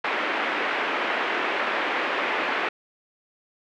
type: band-pass noise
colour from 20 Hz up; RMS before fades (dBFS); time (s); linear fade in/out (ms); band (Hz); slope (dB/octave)
white; -26; 0.04-2.69; 5; 280 to 2400; 24
effects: none